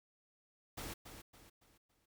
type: noise with echo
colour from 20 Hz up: pink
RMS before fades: -45 dBFS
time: 0.77-0.94 s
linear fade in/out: 10 ms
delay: 280 ms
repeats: 4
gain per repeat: -8 dB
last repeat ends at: 2.06 s
effects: none